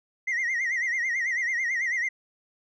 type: tone with vibrato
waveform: sine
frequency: 1987 Hz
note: B6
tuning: 10 cents sharp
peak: -22 dBFS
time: 0.27-2.09 s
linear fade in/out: 10 ms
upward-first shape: sine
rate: 9.1 Hz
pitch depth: 120 cents each way
effects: tanh soft clip ceiling -23 dBFS